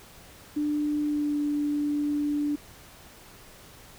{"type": "tone with pitch glide", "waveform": "sine", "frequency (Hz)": [296.8, 293.1], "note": ["D4", "D4"], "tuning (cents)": [18, -3], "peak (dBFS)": -24, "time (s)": [0.56, 2.56], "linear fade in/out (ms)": 10, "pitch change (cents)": -21, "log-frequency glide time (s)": [1.04, 1.35], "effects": ["pink hiss -50 dBFS RMS until 3.98 s"]}